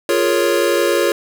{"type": "chord", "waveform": "square", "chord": "Bb minor seventh", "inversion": "second", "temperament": "equal", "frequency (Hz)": [349.2, 415.3, 466.2, 554.4], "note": ["F4", "Ab4", "Bb4", "Db5"], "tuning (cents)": [0, 0, 0, 0], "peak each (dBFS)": [-19, -21, -21, -19], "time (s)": [0.09, 1.12], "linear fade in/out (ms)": 2, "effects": ["7-bit"]}